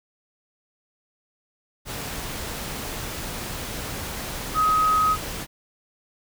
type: tone in noise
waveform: sine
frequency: 1263 Hz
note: D#6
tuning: 26 cents sharp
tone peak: -17 dBFS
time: 4.54-5.17 s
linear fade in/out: 50 ms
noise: pink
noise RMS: -32 dBFS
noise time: 1.85-5.47 s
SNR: +12 dB
effects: none